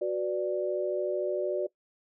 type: chord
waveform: sine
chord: B minor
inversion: second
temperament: equal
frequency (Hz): 370 / 493.9 / 587.3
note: F#4 / B4 / D5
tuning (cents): 0 / 0 / 0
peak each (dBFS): -30 / -36 / -30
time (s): 0.01-1.67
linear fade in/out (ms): 10
effects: noise-tail reverb RT60 0.1 s tail -20 dB re dry